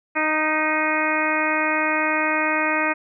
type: harmonic tone with a mistuned harmonic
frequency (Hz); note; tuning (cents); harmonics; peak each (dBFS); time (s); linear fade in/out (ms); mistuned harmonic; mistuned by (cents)
309.5; D#4; -9; 1 / 2 / 3 / 4 / 5 / 6 / 7 / 8; -27 / -27 / -27 / -27 / -27 / -27 / -27 / -27; 0.15-2.94; 20; 6; +28
effects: none